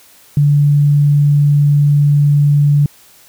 sine tone, 145.1 Hz, D3, 21 cents flat, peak -7 dBFS, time 0.37-2.86 s, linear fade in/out 2 ms, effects white hiss -45 dBFS RMS until 3.28 s

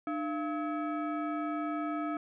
sine tone with frequency modulation, 300 Hz, D4, 37 cents sharp, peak -31 dBFS, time 0.07-2.17 s, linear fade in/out 2 ms, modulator 986 Hz, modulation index 1, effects none

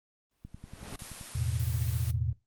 pink noise with exponential growth, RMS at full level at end -39 dBFS, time 0.31-0.96 s, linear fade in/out 2 ms, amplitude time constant 140 ms
click train, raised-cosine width 5 ms, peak -31 dBFS, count 9, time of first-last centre 0.45-1.212 s, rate 10.5 Hz
white noise, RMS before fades -43 dBFS, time 0.99-2.11 s, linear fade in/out 2 ms
sine chord, E suspended fourth, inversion none, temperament equal with one note detuned, 82.41 / 110 / 124.91 Hz, E2 / A2 / B2, 0 / 0 / +20 cents, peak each -32 / -32 / -33 dBFS, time 1.35-2.33 s, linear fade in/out 5 ms
effects noise-tail reverb RT60 0.2 s tail -18 dB re dry + Opus 24 kbps

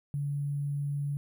sine tone with sample-and-hold, 143.2 Hz, D3, 43 cents flat, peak -29 dBFS, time 0.14-1.17 s, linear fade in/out 0 ms, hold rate 11025 Hz, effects none

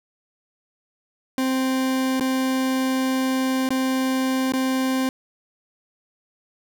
40% pulse tone with dropouts, 261.6 Hz, C4, in tune, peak -19 dBFS, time 1.38-5.09 s, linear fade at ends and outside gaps 1 ms, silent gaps 2.198-2.208 / 3.69-3.705 / 4.522-4.536 s, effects none

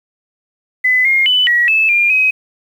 sine tone with pitch steps, 2011 / 2133 / 2995 / 1918 / 2615 / 2401 / 2532 Hz, B6 / C7 / F#7 / A#6 / E7 / D7 / D#7, +31 / +33 / +20 / +49 / -15 / +38 / +30 cents, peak -9 dBFS, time 0.84-2.31 s, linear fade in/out 10 ms, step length 210 ms, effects 7-bit

